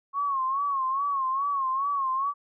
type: tone with vibrato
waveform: sine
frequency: 1093 Hz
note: C#6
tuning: 25 cents flat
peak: -24 dBFS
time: 0.13-2.34 s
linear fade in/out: 50 ms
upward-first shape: sine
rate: 2.4 Hz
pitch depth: 86 cents each way
effects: none